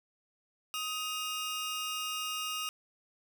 sawtooth tone pair together, 1256 / 2820 Hz, D#6 / F7, +16 / +16 cents, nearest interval octave + major second, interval 1400 cents, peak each -34 / -33 dBFS, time 0.74-2.69 s, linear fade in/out 0 ms, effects none

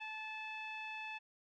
sawtooth tone with low-pass filter, 870 Hz, A5, 20 cents flat, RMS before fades -45 dBFS, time 0-1.19 s, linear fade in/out 20 ms, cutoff 2800 Hz, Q 5.9, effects none

